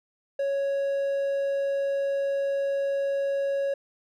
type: tone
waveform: triangle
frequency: 554.4 Hz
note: C#5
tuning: in tune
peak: -22 dBFS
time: 0.39-3.74 s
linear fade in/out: 5 ms
effects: none